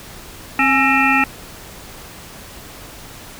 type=harmonic tone with a mistuned harmonic; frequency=266.8 Hz; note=C4; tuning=34 cents sharp; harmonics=1 / 3 / 5 / 7 / 9 / 10; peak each=-19 / -19 / -19 / -19 / -19 / -19 dBFS; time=0.59-1.24 s; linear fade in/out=2 ms; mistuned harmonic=3; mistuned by=+69 cents; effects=pink hiss -37 dBFS RMS until 3.39 s